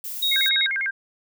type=noise; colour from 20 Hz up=violet; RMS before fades=-32 dBFS; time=0.04-0.49 s; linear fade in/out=2 ms
type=tone; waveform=sine; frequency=3772 Hz; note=A#7; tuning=20 cents sharp; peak=-19 dBFS; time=0.22-0.67 s; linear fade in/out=10 ms
type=tone with vibrato; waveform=sine; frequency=1847 Hz; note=A#6; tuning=16 cents flat; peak=-22 dBFS; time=0.31-0.91 s; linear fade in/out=10 ms; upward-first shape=square; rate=10 Hz; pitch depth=260 cents each way
effects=none